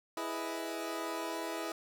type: chord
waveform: 20% pulse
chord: E major seventh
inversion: none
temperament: equal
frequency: 329.6 / 415.3 / 493.9 / 622.3 Hz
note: E4 / G#4 / B4 / D#5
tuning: 0 / 0 / 0 / 0 cents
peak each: -34 / -38 / -40 / -39 dBFS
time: 0.17-1.72 s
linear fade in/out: 2 ms
effects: none